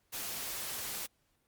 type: noise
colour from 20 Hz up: white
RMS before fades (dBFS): -39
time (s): 0.12-1.07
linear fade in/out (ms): 20
effects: pink hiss -75 dBFS RMS until 1.47 s + Opus 48 kbps